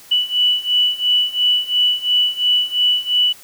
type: beating tone pair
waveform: sine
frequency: 2960 / 2962.9 Hz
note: F#7 / F#7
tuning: 0 / +2 cents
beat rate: 2.9 Hz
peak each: -18 / -16 dBFS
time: 0.11-3.33 s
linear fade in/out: 10 ms
effects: white hiss -43 dBFS RMS until 3.43 s